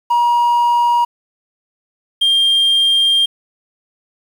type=tone pair in turn; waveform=triangle; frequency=954 / 3198 Hz; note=A#5 / G7; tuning=+40 / +34 cents; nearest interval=octave + major sixth; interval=2094 cents; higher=second; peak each=-8 dBFS; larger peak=neither; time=0.1-1.05 / 2.21-3.26 s; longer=second; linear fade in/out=10 ms; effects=tanh soft clip ceiling -4 dBFS + 7-bit